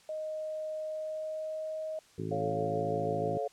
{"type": "tone with pitch glide", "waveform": "sine", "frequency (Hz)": [622.3, 628.4], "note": ["D#5", "D#5"], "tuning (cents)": [0, 17], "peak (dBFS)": -34, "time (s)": [0.09, 1.99], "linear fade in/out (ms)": 2, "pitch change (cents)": 17, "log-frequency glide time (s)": [0.85, 1.8]}
{"type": "harmonic tone", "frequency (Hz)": 53.8, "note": "A1", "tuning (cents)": -38, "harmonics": [2, 3, 4, 5, 6, 7, 8], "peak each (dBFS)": [-40, -38, -46, -42, -44, -40, -44], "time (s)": [2.18, 3.38], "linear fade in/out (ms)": 5}
{"type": "chord", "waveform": "sine", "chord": "A augmented", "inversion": "none", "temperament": "equal with one note detuned", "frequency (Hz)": [436.7, 554.4, 698.5], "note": ["A4", "C#5", "E#5"], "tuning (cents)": [-13, 0, 0], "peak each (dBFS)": -35, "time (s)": [2.31, 3.48], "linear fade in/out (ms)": 10}
{"effects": ["white hiss -61 dBFS RMS until 3.52 s", "low-pass 8000 Hz 12 dB/octave"]}